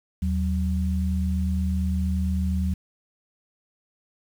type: tone pair together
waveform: sine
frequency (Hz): 77.8 / 186.5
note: D#2 / F#3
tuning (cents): 0 / +14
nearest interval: octave + minor third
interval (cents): 1514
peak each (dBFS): -23 / -26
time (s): 0.22-2.74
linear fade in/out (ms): 5
effects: 8-bit